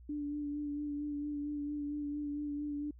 sine tone with vibrato, 292.2 Hz, D4, 9 cents flat, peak -35 dBFS, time 0.09-2.91 s, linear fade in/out 5 ms, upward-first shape sine, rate 4.4 Hz, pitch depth 22 cents each way, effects added 60 Hz sine -52 dBFS peak until 2.99 s

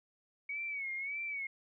sine tone with vibrato, 2234 Hz, C#7, 13 cents sharp, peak -36 dBFS, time 0.49-1.47 s, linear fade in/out 5 ms, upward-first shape sine, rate 1.7 Hz, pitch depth 88 cents each way, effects none

